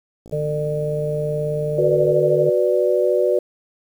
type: click train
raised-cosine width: 2 ms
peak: -28 dBFS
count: 106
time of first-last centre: 0.26-2.125 s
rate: 56.3 Hz
type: harmonic tone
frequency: 150 Hz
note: D3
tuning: 37 cents sharp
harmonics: 1 / 3 / 4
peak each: -24 / -24 / -24 dBFS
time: 0.32-2.5 s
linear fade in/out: 10 ms
type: chord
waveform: sine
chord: B minor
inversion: second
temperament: equal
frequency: 370 / 493.9 / 587.3 Hz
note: F#4 / B4 / D5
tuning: 0 / 0 / 0 cents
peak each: -19 dBFS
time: 1.78-3.39 s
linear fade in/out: 5 ms
effects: 8-bit